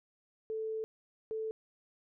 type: tone bursts at uneven times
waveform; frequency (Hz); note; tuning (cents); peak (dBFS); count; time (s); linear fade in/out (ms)
sine; 440; A4; 0; -34; 2; 0.5-0.84 / 1.31-1.51; 0
effects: none